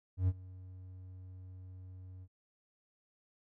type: tone with ADSR envelope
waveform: triangle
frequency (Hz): 92.5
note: F#2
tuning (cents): 0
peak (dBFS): -23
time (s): 0.17-2.28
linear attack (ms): 110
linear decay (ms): 45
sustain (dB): -22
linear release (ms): 53
effects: none